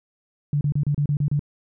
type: tone bursts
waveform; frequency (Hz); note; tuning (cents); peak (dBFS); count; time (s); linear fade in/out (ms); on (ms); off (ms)
sine; 145.4; D3; -17; -18; 8; 0.53-1.394; 2; 80; 32
effects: none